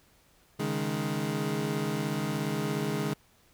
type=chord; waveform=25% pulse; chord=C# suspended second; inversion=none; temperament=equal with one note detuned; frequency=138.59 / 155.56 / 208.3 Hz; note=C#3 / D#3 / G#3; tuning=0 / 0 / +5 cents; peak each=-31 / -29 / -29 dBFS; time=0.59-3.14 s; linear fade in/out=10 ms; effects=pink hiss -63 dBFS RMS until 3.53 s